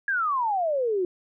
sine exponential sweep, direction down, 1672 to 349.7 Hz, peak -22 dBFS, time 0.08-1.05 s, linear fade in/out 2 ms, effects none

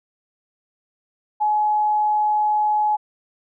sine tone, 846 Hz, G#5, 32 cents sharp, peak -16 dBFS, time 1.4-2.97 s, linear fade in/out 20 ms, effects none

